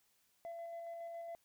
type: tone with tremolo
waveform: sine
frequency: 675 Hz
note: E5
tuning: 41 cents sharp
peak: -40 dBFS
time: 0.45-1.35 s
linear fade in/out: 0 ms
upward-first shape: square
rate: 7.2 Hz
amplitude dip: 25%
effects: tanh soft clip ceiling -42 dBFS + white hiss -75 dBFS RMS until 1.44 s